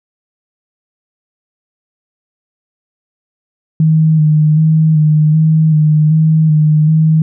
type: tone with vibrato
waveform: sine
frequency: 155.56 Hz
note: D#3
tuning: in tune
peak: -6 dBFS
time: 3.8-7.22 s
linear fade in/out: 2 ms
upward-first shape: square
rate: 1.3 Hz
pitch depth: 27 cents each way
effects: none